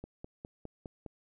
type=click train; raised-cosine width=2 ms; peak=-29 dBFS; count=6; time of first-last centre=0.04-1.062 s; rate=4.89 Hz; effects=none